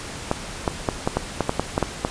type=clicks; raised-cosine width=1 ms; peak=-5 dBFS; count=11; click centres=0.314 / 0.678 / 0.888 / 1.075 / 1.17 / 1.407 / 1.494 / 1.596 / 1.779 / 1.827 / 2.049 s; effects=pink hiss -34 dBFS RMS until 2.1 s + resampled to 22050 Hz